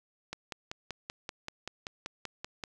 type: click train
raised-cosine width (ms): 0.2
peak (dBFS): -20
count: 13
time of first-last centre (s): 0.33-2.638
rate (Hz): 5.2
effects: none